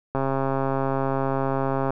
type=click train; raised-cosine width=1 ms; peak=-11 dBFS; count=238; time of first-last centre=0.15-1.906 s; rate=135 Hz; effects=none